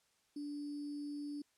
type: tone with sample-and-hold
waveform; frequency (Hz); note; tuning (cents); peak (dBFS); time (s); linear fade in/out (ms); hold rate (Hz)
sine; 291; D4; -16; -40; 0.36-1.42; 5; 4900
effects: white hiss -75 dBFS RMS until 1.57 s + low-pass 9000 Hz 12 dB/octave